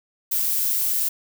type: noise with amplitude modulation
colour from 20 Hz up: violet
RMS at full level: -21 dBFS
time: 0.31-1.09 s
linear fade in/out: 10 ms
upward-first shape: sine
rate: 120 Hz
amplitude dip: 30%
effects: none